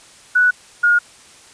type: tone pair in turn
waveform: sine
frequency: 1477 / 1430 Hz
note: F#6 / F6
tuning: -3 / +41 cents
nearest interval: minor second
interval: 56 cents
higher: first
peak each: -10 dBFS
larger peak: neither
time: 0.35-0.51 / 0.83-0.99 s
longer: neither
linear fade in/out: 10 ms
effects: white hiss -45 dBFS RMS until 1.53 s + resampled to 22050 Hz